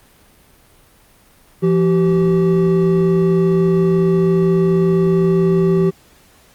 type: tone pair together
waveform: triangle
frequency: 169.9 / 384.5 Hz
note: F3 / G4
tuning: -47 / -33 cents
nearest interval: octave + major second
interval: 1414 cents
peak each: -12 dBFS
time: 1.62-5.91 s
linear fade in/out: 20 ms
effects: pink hiss -50 dBFS RMS until 6.54 s + Opus 32 kbps